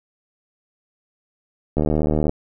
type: click train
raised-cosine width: 2 ms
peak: -7 dBFS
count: 41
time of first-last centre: 1.77-2.294 s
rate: 76.3 Hz
effects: none